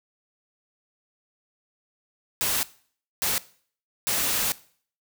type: noise bursts at uneven times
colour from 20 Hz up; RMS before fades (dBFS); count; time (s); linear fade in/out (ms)
white; -25; 3; 2.41-2.63 / 3.22-3.38 / 4.07-4.52; 0
effects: noise-tail reverb RT60 0.5 s tail -19 dB re dry